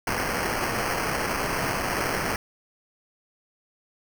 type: noise with sample-and-hold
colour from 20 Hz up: blue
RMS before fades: -27 dBFS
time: 0.07-2.36 s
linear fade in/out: 2 ms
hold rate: 3675 Hz
effects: none